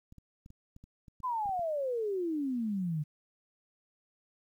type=clicks; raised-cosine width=5 ms; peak=-39 dBFS; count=11; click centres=0.124 / 0.183 / 0.461 / 0.504 / 0.764 / 0.84 / 1.082 / 1.203 / 1.458 / 1.493 / 1.594 s
type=exponential sweep; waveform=sine; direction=down; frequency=1046.5 to 145 Hz; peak=-30 dBFS; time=1.23-3.04 s; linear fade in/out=20 ms
effects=11-bit